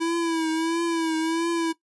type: tone with vibrato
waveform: square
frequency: 328.5 Hz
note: E4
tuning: 6 cents flat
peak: -23 dBFS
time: 0-1.73 s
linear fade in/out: 20 ms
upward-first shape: triangle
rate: 1.5 Hz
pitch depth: 61 cents each way
effects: noise-tail reverb RT60 0.1 s tail -17 dB re dry + resampled to 24000 Hz